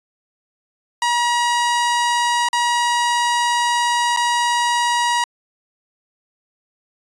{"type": "tone with dropouts", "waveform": "sawtooth", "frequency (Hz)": 957, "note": "A#5", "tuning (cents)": 45, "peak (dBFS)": -12, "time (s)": [1.02, 5.24], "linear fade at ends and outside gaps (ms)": 2, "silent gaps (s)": [[2.487, 2.53], [4.164, 4.171]], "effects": ["resampled to 22050 Hz"]}